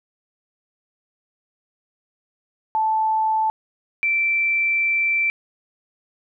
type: tone pair in turn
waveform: sine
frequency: 876 / 2339 Hz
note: A5 / D7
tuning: -8 / -8 cents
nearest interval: octave + perfect fourth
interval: 1700 cents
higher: second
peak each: -17 dBFS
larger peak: neither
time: 2.75-3.5 / 4.03-5.3 s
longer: second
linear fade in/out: 0 ms
effects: none